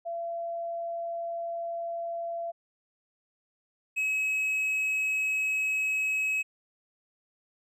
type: tone pair in turn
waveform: sine / triangle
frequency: 678 / 2560 Hz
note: E5 / D#7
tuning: +49 / +49 cents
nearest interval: octave + major seventh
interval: 2300 cents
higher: second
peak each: -31 / -24 dBFS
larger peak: second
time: 0.05-2.52 / 3.96-6.43 s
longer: neither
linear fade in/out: 20 ms
effects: none